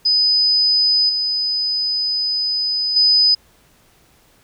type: tone with level steps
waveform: sine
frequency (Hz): 5000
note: D#8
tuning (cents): +8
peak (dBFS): -12 / -17 / -10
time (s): 0.05-3.35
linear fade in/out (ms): 10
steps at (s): 1.09 / 2.96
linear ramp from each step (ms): 5
effects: pink hiss -54 dBFS RMS until 4.43 s